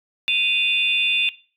sine tone cluster, 2496 / 2776 / 3533 Hz, D#7 / F7 / A7, +5 / -11 / +6 cents, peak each -21 dBFS, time 0.28-1.29 s, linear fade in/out 0 ms, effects noise-tail reverb RT60 0.4 s tail -19 dB re dry + tanh soft clip ceiling -7 dBFS

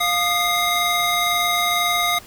square tone cluster, 707 / 1228 / 2099 / 3791 Hz, F5 / D#6 / C7 / A#7, +21 / -23 / +5 / +28 cents, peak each -24 dBFS, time 0-2.19 s, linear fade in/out 10 ms, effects pink hiss -43 dBFS RMS until 2.26 s

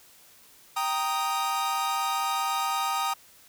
45% pulse chord, Eb major, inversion first, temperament equal, 784 / 932.3 / 1244.5 Hz, G5 / Bb5 / Eb6, 0 / 0 / 0 cents, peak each -31 / -31 / -29 dBFS, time 0.76-3.14 s, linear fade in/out 10 ms, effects white hiss -55 dBFS RMS until 3.48 s

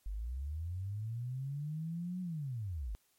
sine linear two-way sweep, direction up then down, 45.69 to 185 to 45.69 Hz, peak -36 dBFS, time 0.06-2.95 s, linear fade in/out 0 ms, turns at 2.21 s, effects white hiss -73 dBFS RMS until 3.18 s + MP3 64 kbps

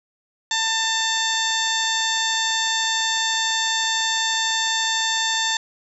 harmonic tone with a mistuned harmonic, 894 Hz, A5, 27 cents sharp, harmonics 1 / 2 / 3 / 4 / 5 / 6 / 7 / 8, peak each -27 / -25 / -35 / -24 / -30 / -34 / -31 / -29 dBFS, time 0.51-5.57 s, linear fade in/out 2 ms, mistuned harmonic 8, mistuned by +44 cents, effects none

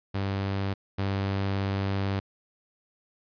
sawtooth tone pair in turn, 98 / 98 Hz, G2 / G2, 0 / 0 cents, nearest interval unison, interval 0 cents, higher neither, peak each -23 / -22 dBFS, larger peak second, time 0.14-0.74 / 0.98-2.2 s, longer second, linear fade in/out 10 ms, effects resampled to 11025 Hz

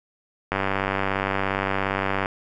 click train, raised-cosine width 0.5 ms, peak -8 dBFS, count 170, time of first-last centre 0.52-2.259 s, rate 97.2 Hz, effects none

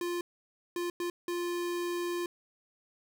square tone bursts at uneven times, 349.2 Hz, F4, in tune, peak -32 dBFS, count 4, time 0.01-0.21 / 0.76-0.9 / 1-1.1 / 1.28-2.26 s, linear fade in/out 2 ms, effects none

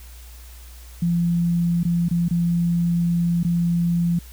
sine tone with dropouts, 171.5 Hz, F3, 31 cents flat, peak -17 dBFS, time 1.02-4.19 s, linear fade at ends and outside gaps 5 ms, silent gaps 1.833-1.85 / 2.086-2.11 / 2.284-2.309 / 3.432-3.447 s, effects added 60 Hz sine -39 dBFS peak until 4.32 s + white hiss -48 dBFS RMS until 4.32 s

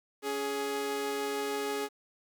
sawtooth tone pair together, 280.6 / 417.7 Hz, C#4 / G#4, +21 / +10 cents, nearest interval perfect fifth, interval 689 cents, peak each -35 / -28 dBFS, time 0.22-1.89 s, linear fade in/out 50 ms, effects 10-bit

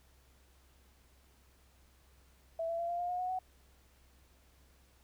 sine tone with pitch steps, 659.3 / 670.8 / 682.6 / 694.5 / 706.6 / 719 / 731.5 / 744.3 Hz, E5 / E5 / F5 / F5 / F5 / F#5 / F#5 / F#5, 0 / +30 / -40 / -10 / +20 / -50 / -20 / +10 cents, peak -33 dBFS, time 2.59-3.39 s, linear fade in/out 5 ms, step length 100 ms, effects added 65 Hz sine -64 dBFS peak until 5.03 s + pink hiss -68 dBFS RMS until 5.03 s

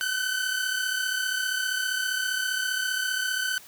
sawtooth tone pair together, 1500 / 1535.1 Hz, F#6 / G6, +23 / -37 cents, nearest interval unison, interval 40 cents, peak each -25 dBFS, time 0.01-3.58 s, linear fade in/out 0 ms, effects white hiss -49 dBFS RMS until 3.67 s

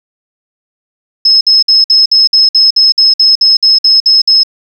sine tone bursts, 5180 Hz, E8, 31 cents flat, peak -3 dBFS, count 15, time 1.25-4.434 s, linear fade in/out 5 ms, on 160 ms, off 56 ms, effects 7-bit

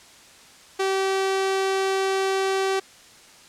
sawtooth tone, 385.3 Hz, G4, 30 cents flat, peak -17 dBFS, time 0.79-2.8 s, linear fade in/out 10 ms, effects white hiss -49 dBFS RMS until 3.48 s + low-pass 8000 Hz 12 dB/octave

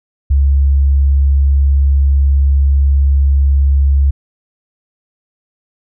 sine tone, 69.2 Hz, C#2, 2 cents flat, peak -7 dBFS, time 0.3-4.11 s, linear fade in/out 10 ms, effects none

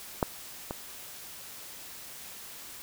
clicks, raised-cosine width 1 ms, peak -10 / -19 dBFS, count 2, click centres 0.228 / 0.709 s, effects white hiss -45 dBFS RMS until 2.82 s

